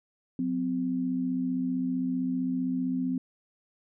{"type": "tone pair together", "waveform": "sine", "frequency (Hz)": [182.15, 257.6], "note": ["F#3", "C4"], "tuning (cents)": [-27, -27], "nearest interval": "tritone", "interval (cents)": 600, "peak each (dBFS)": [-33, -27], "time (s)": [0.39, 3.18], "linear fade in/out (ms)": 2, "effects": []}